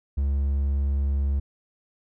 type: tone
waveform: triangle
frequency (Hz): 69.6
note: C#2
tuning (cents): +8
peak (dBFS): -19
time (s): 0.17-1.4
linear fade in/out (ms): 10
effects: none